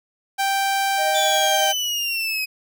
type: tone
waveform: sawtooth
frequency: 784 Hz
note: G5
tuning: in tune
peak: -15 dBFS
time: 0.38-1.73 s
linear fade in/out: 20 ms
type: tone with tremolo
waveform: triangle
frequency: 622.3 Hz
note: D#5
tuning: in tune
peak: -19 dBFS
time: 0.97-1.74 s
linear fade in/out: 50 ms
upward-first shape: triangle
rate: 11 Hz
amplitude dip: 40%
type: exponential sweep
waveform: 30% pulse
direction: down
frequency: 3520 to 2516 Hz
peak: -19 dBFS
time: 1.14-2.46 s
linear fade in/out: 20 ms
effects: none